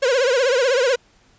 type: tone with vibrato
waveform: 45% pulse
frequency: 513 Hz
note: C5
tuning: 34 cents flat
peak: -15 dBFS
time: 0.02-0.96 s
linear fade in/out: 10 ms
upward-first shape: triangle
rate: 16 Hz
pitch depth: 170 cents each way
effects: pink hiss -56 dBFS RMS until 1.38 s + resampled to 16000 Hz